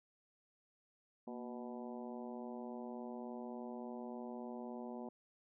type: harmonic tone with a mistuned harmonic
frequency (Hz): 123.47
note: B2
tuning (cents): 0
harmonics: 2 / 3 / 4 / 5 / 6 / 7 / 8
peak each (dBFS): -46 / -51 / -53 / -53 / -55 / -56 / -59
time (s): 1.27-5.09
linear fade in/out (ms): 5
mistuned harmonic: 2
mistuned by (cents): -73
effects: none